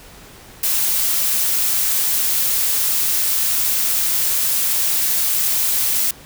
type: noise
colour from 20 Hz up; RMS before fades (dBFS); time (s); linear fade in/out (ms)
blue; -18; 0.63-6.11; 5
effects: pink hiss -42 dBFS RMS until 6.25 s